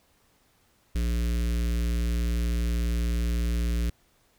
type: tone with notch filter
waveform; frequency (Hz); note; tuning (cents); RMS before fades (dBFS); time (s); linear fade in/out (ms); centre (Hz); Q
square; 58.27; A#1; 0; -26; 0.95-3.9; 5; 840; 0.54
effects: pink hiss -65 dBFS RMS until 4.38 s